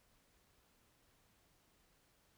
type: silence
effects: pink hiss -73 dBFS RMS until 2.37 s